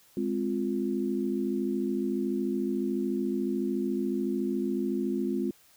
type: chord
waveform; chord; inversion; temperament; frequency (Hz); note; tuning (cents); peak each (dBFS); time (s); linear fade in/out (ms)
sine; F minor; first; equal; 207.7 / 261.6 / 349.2; Ab3 / C4 / F4; 0 / 0 / 0; -31; 0.17-5.51; 2
effects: white hiss -60 dBFS RMS until 5.76 s